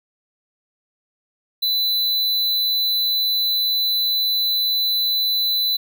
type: tone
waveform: square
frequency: 3999 Hz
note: B7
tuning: 21 cents sharp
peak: -18 dBFS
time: 1.62-5.77 s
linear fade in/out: 10 ms
effects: none